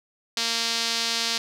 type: tone with band-pass filter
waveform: sawtooth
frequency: 230.3 Hz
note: A#3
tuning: 21 cents flat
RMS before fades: -26 dBFS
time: 0.37-1.38 s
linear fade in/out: 2 ms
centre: 4500 Hz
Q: 2.1
effects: none